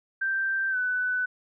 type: tone with pitch glide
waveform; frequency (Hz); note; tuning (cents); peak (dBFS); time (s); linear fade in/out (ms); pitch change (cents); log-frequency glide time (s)
sine; 1568 to 1497.2; G6 to F#6; 0 to +20; -24; 0.21-1.26; 10; -80; 0.7-0.77
effects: none